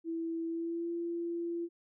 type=tone with pitch glide; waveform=sine; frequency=330 to 340.5 Hz; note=E4 to F4; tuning=+2 to -44 cents; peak=-33 dBFS; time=0.04-1.69 s; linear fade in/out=50 ms; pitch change=+54 cents; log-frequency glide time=0.47-0.91 s; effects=none